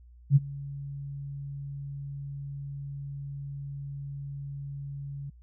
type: tone with ADSR envelope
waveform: sine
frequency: 140 Hz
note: C#3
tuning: 18 cents sharp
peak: -13 dBFS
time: 0.3-5.3 s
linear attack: 59 ms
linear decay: 28 ms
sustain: -22 dB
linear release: 6 ms
effects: added 60 Hz sine -50 dBFS peak until 5.42 s